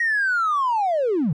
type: linear sweep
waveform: triangle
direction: down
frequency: 1902 to 130 Hz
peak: -15 dBFS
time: 0-1.33 s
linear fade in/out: 5 ms
effects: tanh soft clip ceiling -15 dBFS + resampled to 22050 Hz